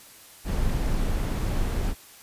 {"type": "noise", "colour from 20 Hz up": "brown", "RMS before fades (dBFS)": -25, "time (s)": [0.44, 1.95], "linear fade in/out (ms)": 50, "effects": ["white hiss -49 dBFS RMS until 2.22 s", "resampled to 32000 Hz"]}